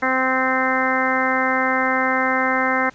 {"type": "harmonic tone", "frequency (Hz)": 260, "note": "C4", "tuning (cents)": -11, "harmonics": [1, 2, 3, 4, 5, 6, 7, 8], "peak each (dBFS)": [-25, -25, -25, -25, -25, -25, -25, -25], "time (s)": [0.02, 2.9], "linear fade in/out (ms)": 10, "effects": ["pink hiss -50 dBFS RMS until 2.94 s", "resampled to 16000 Hz"]}